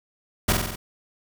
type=noise with echo; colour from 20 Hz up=pink; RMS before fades=-19 dBFS; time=0.48-0.53 s; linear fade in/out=10 ms; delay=46 ms; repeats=5; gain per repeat=-3 dB; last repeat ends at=0.76 s; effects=none